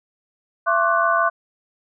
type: tone cluster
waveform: sine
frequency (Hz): 673 / 1073 / 1159 / 1491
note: E5 / C6 / D6 / F#6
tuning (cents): +36 / +43 / -23 / +13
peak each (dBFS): -21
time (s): 0.66-1.3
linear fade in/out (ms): 20
effects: none